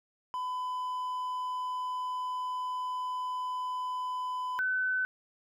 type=tone pair in turn; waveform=triangle / sine; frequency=1005 / 1513.2 Hz; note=B5 / F#6; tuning=+30 / +38 cents; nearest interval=perfect fifth; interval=708 cents; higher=second; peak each=-30 / -27 dBFS; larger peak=second; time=0.34-4.59 / 4.59-5.05 s; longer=first; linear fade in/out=0 ms; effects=none